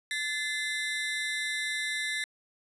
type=ring-modulated tone; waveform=30% pulse; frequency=1900 Hz; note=A#6; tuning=33 cents sharp; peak=-24 dBFS; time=0.11-2.24 s; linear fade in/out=0 ms; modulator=162 Hz; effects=resampled to 24000 Hz + 11-bit